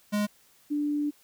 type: tone pair in turn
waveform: square / sine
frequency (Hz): 207.7 / 293.7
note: G#3 / D4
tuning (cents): 0 / 0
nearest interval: tritone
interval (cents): 600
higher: second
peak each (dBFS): -25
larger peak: neither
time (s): 0.12-0.27 / 0.7-1.11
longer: second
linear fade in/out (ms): 20
effects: white hiss -61 dBFS RMS until 1.23 s